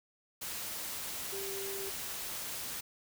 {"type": "tone in noise", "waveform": "sine", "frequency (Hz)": 392, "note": "G4", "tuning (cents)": 0, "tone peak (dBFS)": -40, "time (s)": [1.32, 1.9], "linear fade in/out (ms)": 10, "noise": "white", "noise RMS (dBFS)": -40, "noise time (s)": [0.41, 2.81], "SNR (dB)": -3, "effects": []}